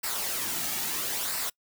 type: noise with flanger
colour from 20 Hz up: white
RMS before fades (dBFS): -31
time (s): 0.03-1.5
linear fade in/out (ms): 10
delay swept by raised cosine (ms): 0.3 to 2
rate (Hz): 0.75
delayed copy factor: -0.5
effects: noise-tail reverb RT60 0.1 s tail -25 dB re dry